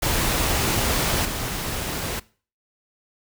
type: noise with level steps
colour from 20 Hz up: pink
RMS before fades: -22 / -28 dBFS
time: 0.02-2.2 s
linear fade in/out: 10 ms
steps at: 1.25 s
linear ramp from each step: 2 ms
effects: noise-tail reverb RT60 0.4 s tail -21 dB re dry